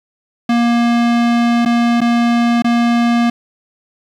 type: tone with dropouts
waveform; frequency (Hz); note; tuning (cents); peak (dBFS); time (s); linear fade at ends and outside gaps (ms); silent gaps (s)
square; 236.2; A#3; +23; -11; 0.49-3.3; 5; 1.651-1.658 / 2.006-2.014 / 2.622-2.644
effects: low-pass 4000 Hz 12 dB/octave + 7-bit